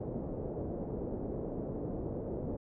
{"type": "low-pass noise", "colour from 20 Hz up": "white", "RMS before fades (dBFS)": -38, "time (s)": [0, 2.57], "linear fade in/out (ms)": 10, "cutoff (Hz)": 510, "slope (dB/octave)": 24, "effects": []}